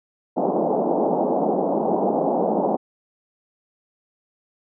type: band-pass noise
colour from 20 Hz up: white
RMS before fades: -21 dBFS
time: 0.36-2.77 s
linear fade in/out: 20 ms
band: 180 to 830 Hz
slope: 48 dB/octave
effects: none